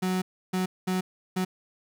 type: tone bursts at uneven times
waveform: 35% pulse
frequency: 185 Hz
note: F#3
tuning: in tune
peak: -23 dBFS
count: 4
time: 0.02-0.22 / 0.53-0.66 / 0.87-1.01 / 1.36-1.45 s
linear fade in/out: 10 ms
effects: none